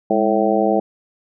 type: harmonic tone with a mistuned harmonic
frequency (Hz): 110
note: A2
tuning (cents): 0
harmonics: 2 / 3 / 4 / 5 / 6 / 7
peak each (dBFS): -21 / -21 / -21 / -21 / -21 / -21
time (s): 0.1-0.8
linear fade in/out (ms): 5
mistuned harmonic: 2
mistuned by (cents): -100
effects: none